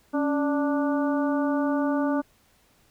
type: harmonic tone with a mistuned harmonic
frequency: 293.7 Hz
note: D4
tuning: in tune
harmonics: 1 / 2 / 3 / 4 / 5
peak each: -23 / -29 / -33 / -35 / -37 dBFS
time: 0.13-2.22 s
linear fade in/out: 20 ms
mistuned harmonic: 1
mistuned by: -81 cents
effects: pink hiss -62 dBFS RMS until 2.9 s